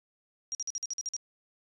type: tone bursts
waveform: sine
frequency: 5700 Hz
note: F8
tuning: 34 cents sharp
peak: -31 dBFS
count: 9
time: 0.52-1.165 s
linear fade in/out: 0 ms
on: 29 ms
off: 48 ms
effects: resampled to 24000 Hz